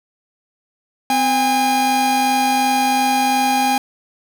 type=tone pair together; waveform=45% pulse; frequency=256.7 / 812.9 Hz; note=C4 / G#5; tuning=-33 / -37 cents; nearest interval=octave + minor sixth; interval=1996 cents; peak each=-21 / -15 dBFS; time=1.1-3.78 s; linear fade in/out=2 ms; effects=none